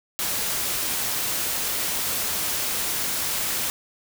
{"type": "noise", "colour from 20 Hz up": "white", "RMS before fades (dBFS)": -26, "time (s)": [0.19, 3.7], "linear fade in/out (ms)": 0, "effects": []}